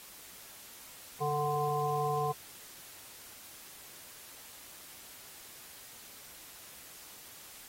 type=harmonic tone with a mistuned harmonic; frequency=148.2 Hz; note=D3; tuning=16 cents sharp; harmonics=1 / 3 / 5 / 7; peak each=-36 / -34 / -33 / -35 dBFS; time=1.2-2.33 s; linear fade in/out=20 ms; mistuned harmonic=1; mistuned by=-30 cents; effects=white hiss -51 dBFS RMS until 7.68 s + AAC 48 kbps